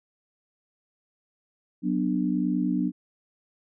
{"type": "chord", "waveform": "sine", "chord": "B minor", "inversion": "second", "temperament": "just", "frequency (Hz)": [185.21, 246.9, 296.3], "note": ["F#3", "B3", "D4"], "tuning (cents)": [2, 0, 15], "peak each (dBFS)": -27, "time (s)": [1.82, 2.92], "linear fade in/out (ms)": 50, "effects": []}